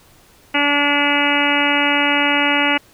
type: harmonic tone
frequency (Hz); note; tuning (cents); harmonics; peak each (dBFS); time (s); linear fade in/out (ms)
288.2; D4; -33; 1 / 2 / 3 / 4 / 5 / 6 / 7 / 8 / 9 / 10; -21 / -25 / -22 / -27 / -23 / -27 / -21 / -22 / -23 / -22; 0.54-2.78; 10
effects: pink hiss -50 dBFS RMS until 2.93 s